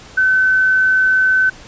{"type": "tone", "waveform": "sine", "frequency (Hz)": 1522, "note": "F#6", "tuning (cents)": 48, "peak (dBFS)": -10, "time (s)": [0.17, 1.5], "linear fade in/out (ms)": 10, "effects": ["pink hiss -39 dBFS RMS until 1.67 s", "resampled to 16000 Hz"]}